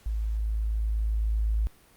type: tone with level ramp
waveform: sine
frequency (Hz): 54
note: A1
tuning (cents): -32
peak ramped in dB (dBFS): -26 to -22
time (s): 0.06-1.67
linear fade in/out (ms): 0
effects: pink hiss -58 dBFS RMS until 1.96 s + Opus 48 kbps